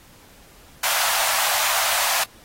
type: high-pass noise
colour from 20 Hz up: pink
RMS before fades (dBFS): -22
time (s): 0.83-2.24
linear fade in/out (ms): 5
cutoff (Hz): 640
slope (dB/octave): 48
effects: pink hiss -50 dBFS RMS until 2.44 s + AAC 48 kbps